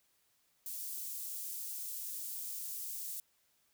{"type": "high-pass noise", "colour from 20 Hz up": "white", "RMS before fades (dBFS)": -42, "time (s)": [0.66, 3.2], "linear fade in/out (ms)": 2, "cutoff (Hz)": 7800, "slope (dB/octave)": 12, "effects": ["white hiss -74 dBFS RMS until 3.73 s"]}